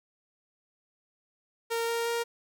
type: tone with pitch steps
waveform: sawtooth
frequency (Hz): 461.6 / 464.8 / 468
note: A#4 / A#4 / A#4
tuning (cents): -17 / -5 / +7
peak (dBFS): -24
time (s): 1.7-2.24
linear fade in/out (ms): 20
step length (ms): 180
effects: none